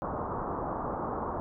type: low-pass noise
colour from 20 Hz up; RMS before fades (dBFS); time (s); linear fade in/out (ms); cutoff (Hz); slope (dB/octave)
white; -34; 0.02-1.4; 0; 1200; 48
effects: none